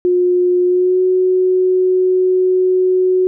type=tone with pitch glide; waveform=sine; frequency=358.8 to 369.5 Hz; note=F4 to F#4; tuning=+47 to -2 cents; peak=-10 dBFS; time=0.05-3.27 s; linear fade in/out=0 ms; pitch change=+51 cents; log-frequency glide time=0.64-1.01 s; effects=none